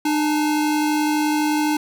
square tone pair together, 302.6 / 856 Hz, D#4 / A5, -48 / -48 cents, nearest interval octave + tritone, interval 1800 cents, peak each -19 / -26 dBFS, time 0.05-1.77 s, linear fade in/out 5 ms, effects none

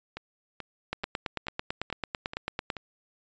two click trains, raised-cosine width 0.3 ms, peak -14 / -21 dBFS, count 17 / 7, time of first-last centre 0.93-2.702 / 0.17-2.767 s, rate 9.03 / 2.31 Hz, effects resampled to 16000 Hz

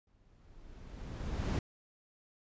brown noise with exponential growth, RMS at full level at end -29 dBFS, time 0.07-1.59 s, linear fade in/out 2 ms, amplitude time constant 330 ms, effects resampled to 16000 Hz

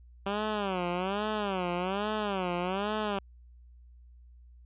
10% pulse tone with vibrato, 194.2 Hz, G3, 16 cents flat, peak -21 dBFS, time 0.26-3.19 s, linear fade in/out 5 ms, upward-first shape sine, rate 1.2 Hz, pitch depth 180 cents each way, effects added 60 Hz sine -51 dBFS peak until 4.65 s + resampled to 8000 Hz

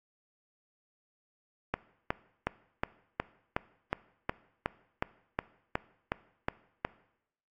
click train, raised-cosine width 0.5 ms, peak -13 dBFS, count 15, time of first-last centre 1.74-6.849 s, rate 2.74 Hz, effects noise-tail reverb RT60 0.8 s tail -20 dB re dry + AAC 48 kbps

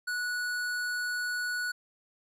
sine tone with hard clipping, 1470 Hz, F#6, 12 cents flat, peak -32 dBFS, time 0.07-1.72 s, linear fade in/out 10 ms, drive 14 dB, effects none

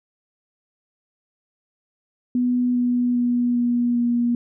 sine tone with pitch steps, 246.9 / 244.9 / 242.9 / 241 / 239 Hz, B3 / B3 / B3 / B3 / A#3, 0 / -14 / -29 / -42 / +43 cents, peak -17 dBFS, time 2.35-4.35 s, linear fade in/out 2 ms, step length 400 ms, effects none

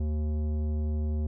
triangle tone with tanh clipping, 76 Hz, D#2, 40 cents flat, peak -28 dBFS, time 0-1.27 s, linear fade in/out 5 ms, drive 17 dB, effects none

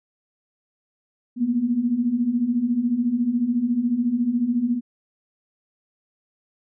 sine beating tone pair, 230 / 244 Hz, A#3 / B3, -23 / -21 cents, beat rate 14 Hz, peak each -25 / -20 dBFS, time 1.36-4.81 s, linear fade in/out 50 ms, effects none

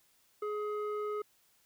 square tone with low-pass filter, 420 Hz, G#4, 19 cents sharp, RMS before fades -36 dBFS, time 0.42-1.22 s, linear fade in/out 5 ms, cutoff 1200 Hz, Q 1.8, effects white hiss -69 dBFS RMS until 1.65 s

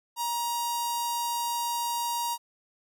sawtooth tone with notch filter, 946 Hz, A#5, 25 cents sharp, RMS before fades -30 dBFS, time 0.16-2.38 s, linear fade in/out 50 ms, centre 2000 Hz, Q 0.59, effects none

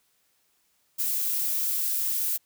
violet noise, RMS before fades -27 dBFS, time 0.98-2.38 s, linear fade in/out 20 ms, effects white hiss -69 dBFS RMS until 2.45 s

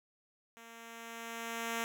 5% pulse tone with level ramp, 230 Hz, A#3, 23 cents flat, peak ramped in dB -41 to -22 dBFS, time 0.57-1.84 s, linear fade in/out 0 ms, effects none

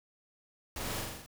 pink noise with echo, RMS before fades -40 dBFS, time 0.76-1.01 s, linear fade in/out 2 ms, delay 42 ms, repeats 6, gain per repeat -2 dB, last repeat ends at 1.262 s, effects none

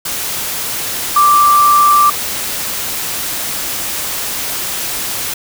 sine tone in noise, 1174.7 Hz, D6, in tune, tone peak -6 dBFS, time 1.16-2.1 s, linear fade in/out 5 ms, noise white, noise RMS -20 dBFS, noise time 0.05-5.34 s, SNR +11 dB, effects none

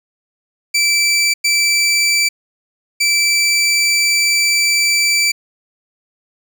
20% pulse tone bursts at uneven times, 2327 Hz, D7, 17 cents flat, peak -7 dBFS, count 3, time 0.74-1.34 / 1.44-2.29 / 3-5.32 s, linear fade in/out 10 ms, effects none

